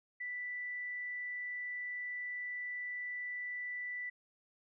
sine tone, 1975.5 Hz, B6, in tune, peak -38 dBFS, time 0.2-4.1 s, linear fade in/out 10 ms, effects none

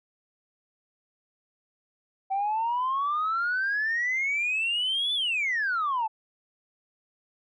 sine exponential two-way sweep, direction up then down, 763 to 3520 to 851 Hz, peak -23 dBFS, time 2.3-6.08 s, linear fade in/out 20 ms, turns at 5.14 s, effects tanh soft clip ceiling -21 dBFS

